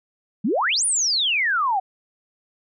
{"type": "exponential two-way sweep", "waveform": "sine", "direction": "up then down", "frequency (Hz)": [181.7, 9956, 732], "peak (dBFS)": -18, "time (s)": [0.44, 1.8], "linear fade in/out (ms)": 10, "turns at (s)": 0.85, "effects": []}